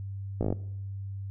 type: slowing click train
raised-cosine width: 2 ms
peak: -15 dBFS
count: 7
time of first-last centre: 0.41-0.526 s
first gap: 17 ms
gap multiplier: 1.05
effects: noise-tail reverb RT60 0.8 s tail -20 dB re dry + added 98 Hz sine -34 dBFS peak until 1.3 s